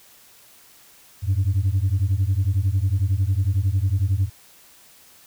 sine beating tone pair, 91 / 102 Hz, F#2 / G#2, -28 / -31 cents, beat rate 11 Hz, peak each -19 dBFS, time 1.22-4.3 s, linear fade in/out 50 ms, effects tanh soft clip ceiling -14 dBFS + white hiss -51 dBFS RMS until 5.26 s

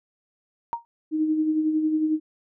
sine tone with exponential decay, 934 Hz, A#5, 3 cents sharp, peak -20 dBFS, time 0.73-0.85 s, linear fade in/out 0 ms, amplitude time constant 24 ms
sine tone with tremolo, 311.2 Hz, D#4, in tune, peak -18 dBFS, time 1.11-2.2 s, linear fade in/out 50 ms, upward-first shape sine, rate 11 Hz, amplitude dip 45%
effects none

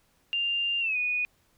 sine tone with pitch glide, 2794 to 2475 Hz, F7 to D#7, 0 to -10 cents, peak -25 dBFS, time 0.33-1.25 s, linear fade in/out 0 ms, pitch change -210 cents, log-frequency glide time 0.8-0.97 s, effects pink hiss -67 dBFS RMS until 1.57 s

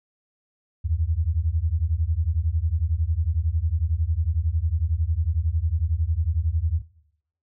sine beating tone pair, 75.8 / 86.8 Hz, D#2 / F2, -45 / -10 cents, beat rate 11 Hz, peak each -23 dBFS, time 0.84-6.82 s, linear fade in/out 20 ms, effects noise-tail reverb RT60 0.7 s tail -18 dB re dry

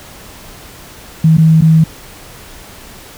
sine tone with dropouts, 160 Hz, D#3, 49 cents sharp, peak -4 dBFS, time 1.24-1.84 s, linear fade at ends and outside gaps 5 ms, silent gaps 1.371-1.381 / 1.61-1.62 s, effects pink hiss -35 dBFS RMS until 3.17 s

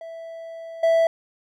triangle tone with level steps, 659.3 Hz, E5, in tune, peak -32 / -13 dBFS, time 0.01-1.07 s, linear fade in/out 2 ms, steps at 0.83 s, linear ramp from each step 5 ms, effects none

